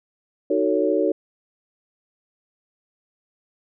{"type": "chord", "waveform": "sine", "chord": "D# half-diminished seventh", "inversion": "none", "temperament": "just", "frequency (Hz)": [311.1, 373.4, 448, 560], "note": ["D#4", "F#4", "A4", "C#5"], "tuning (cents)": [0, 16, 31, 18], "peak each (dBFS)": -23, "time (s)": [0.5, 1.12], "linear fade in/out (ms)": 5, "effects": []}